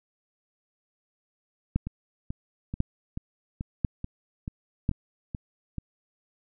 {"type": "two click trains", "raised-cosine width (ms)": 5, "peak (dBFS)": [-11, -20], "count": [4, 10], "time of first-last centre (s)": [[1.76, 4.892], [1.87, 5.783]], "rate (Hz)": [0.958, 2.3], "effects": []}